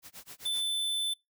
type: noise with tremolo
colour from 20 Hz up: white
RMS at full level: -45 dBFS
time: 0.02-0.69 s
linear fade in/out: 50 ms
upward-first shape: sine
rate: 7.7 Hz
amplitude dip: 100%
type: tone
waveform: square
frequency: 3521 Hz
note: A7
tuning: in tune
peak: -29 dBFS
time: 0.45-1.14 s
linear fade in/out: 10 ms
effects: noise-tail reverb RT60 0.2 s tail -26 dB re dry